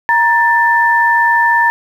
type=tone pair together; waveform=sine; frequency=939 / 1772.6 Hz; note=A#5 / A6; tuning=+12 / +12 cents; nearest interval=major seventh; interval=1100 cents; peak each=-11 dBFS; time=0.09-1.7 s; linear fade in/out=0 ms; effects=7-bit

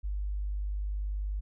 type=tone; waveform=sine; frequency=50.1 Hz; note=G1; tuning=38 cents sharp; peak=-30 dBFS; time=0.03-1.41 s; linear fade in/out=20 ms; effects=none

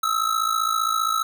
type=ring-modulated tone; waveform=square; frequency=1303 Hz; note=E6; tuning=20 cents flat; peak=-18 dBFS; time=0.03-1.23 s; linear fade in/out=2 ms; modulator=27.6 Hz; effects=none

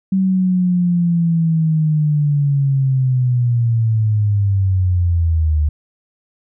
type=linear sweep; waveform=sine; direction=down; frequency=191.9 to 73.9 Hz; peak=-12 dBFS; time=0.12-5.69 s; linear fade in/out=5 ms; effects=none

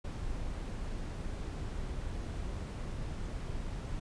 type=noise; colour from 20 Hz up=brown; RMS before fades=-38 dBFS; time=0.04-4 s; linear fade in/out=10 ms; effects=resampled to 22050 Hz

